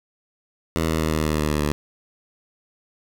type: tone with pitch steps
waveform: 10% pulse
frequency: 80.8 / 79.83 / 78.86 / 77.91 / 76.97 / 76.05 / 75.13 / 74.22 Hz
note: E2 / D#2 / D#2 / D#2 / D#2 / D#2 / D2 / D2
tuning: -34 / +45 / +24 / +3 / -18 / -39 / +40 / +19 cents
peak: -12 dBFS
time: 0.76-1.72 s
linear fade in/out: 0 ms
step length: 120 ms
effects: none